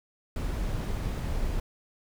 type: noise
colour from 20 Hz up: brown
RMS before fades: -30 dBFS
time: 0.36-1.6 s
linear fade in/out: 2 ms
effects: none